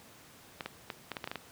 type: clicks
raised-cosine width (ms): 0.3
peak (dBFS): -20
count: 9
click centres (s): 0.608 / 0.66 / 0.902 / 1.117 / 1.168 / 1.242 / 1.275 / 1.315 / 1.357
effects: pink hiss -55 dBFS RMS until 1.51 s + high-pass 100 Hz 12 dB/octave